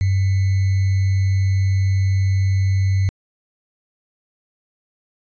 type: tone with sample-and-hold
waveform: sine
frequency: 96.3 Hz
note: G2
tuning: 30 cents flat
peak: -14 dBFS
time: 0.01-3.09 s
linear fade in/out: 0 ms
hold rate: 2100 Hz
effects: resampled to 16000 Hz